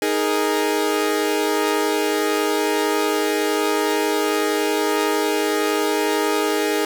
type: chord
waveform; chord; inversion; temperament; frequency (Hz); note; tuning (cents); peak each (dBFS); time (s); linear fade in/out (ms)
sawtooth; D# suspended fourth; none; equal; 311.1 / 415.3 / 466.2; D#4 / G#4 / A#4; 0 / 0 / 0; -19 / -17 / -21; 0.02-6.85; 2
effects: none